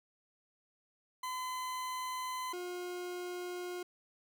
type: tone pair in turn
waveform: 40% pulse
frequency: 1018 / 357.3 Hz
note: C6 / F4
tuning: -48 / +40 cents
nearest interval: octave + tritone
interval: 1812 cents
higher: first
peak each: -36 / -38 dBFS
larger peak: first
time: 1.23-2.53 / 2.53-3.83 s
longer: neither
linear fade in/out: 5 ms
effects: none